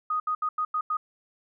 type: tone bursts at uneven times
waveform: sine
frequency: 1244.5 Hz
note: D#6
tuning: in tune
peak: -24 dBFS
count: 6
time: 0.1-0.2 / 0.27-0.35 / 0.42-0.49 / 0.58-0.65 / 0.74-0.81 / 0.9-0.97 s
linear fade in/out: 5 ms
effects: none